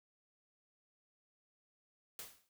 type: noise with exponential decay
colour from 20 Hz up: white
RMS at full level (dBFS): -44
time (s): 2.19-2.49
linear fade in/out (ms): 1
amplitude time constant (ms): 65
effects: none